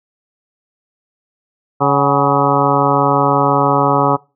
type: harmonic tone with a mistuned harmonic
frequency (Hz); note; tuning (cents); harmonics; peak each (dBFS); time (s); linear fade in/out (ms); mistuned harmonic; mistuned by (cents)
140.3; C#3; +21; 1 / 2 / 3 / 4 / 5 / 6 / 7 / 8 / 9; -19 / -19 / -19 / -19 / -19 / -19 / -19 / -19 / -19; 1.8-4.17; 20; 5; +83
effects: noise-tail reverb RT60 0.3 s tail -23 dB re dry